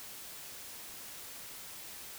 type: silence
effects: white hiss -47 dBFS RMS until 2.18 s